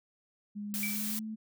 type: tone with pitch glide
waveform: sine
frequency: 206.3 to 218.1 Hz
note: G#3 to A3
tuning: -11 to -15 cents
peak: -36 dBFS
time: 0.55-1.36 s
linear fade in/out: 20 ms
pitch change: +96 cents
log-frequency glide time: 0.88-1.24 s
type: noise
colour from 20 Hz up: blue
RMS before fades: -36 dBFS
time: 0.74-1.19 s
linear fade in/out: 0 ms
type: tone with exponential decay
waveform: sine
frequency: 2315 Hz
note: D7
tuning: 25 cents flat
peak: -31 dBFS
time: 0.83-1.12 s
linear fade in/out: 1 ms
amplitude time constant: 62 ms
effects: none